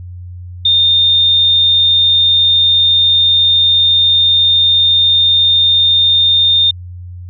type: tone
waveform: sine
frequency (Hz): 3637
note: A#7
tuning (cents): -43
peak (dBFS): -7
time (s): 0.65-6.71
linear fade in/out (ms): 5
effects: added 89 Hz sine -26 dBFS peak until 7.29 s